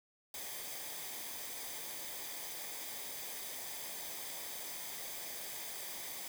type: noise with comb filter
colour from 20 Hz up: white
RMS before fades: -44 dBFS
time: 0.34-6.28 s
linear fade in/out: 2 ms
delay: 0.72 ms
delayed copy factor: -0.55
effects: none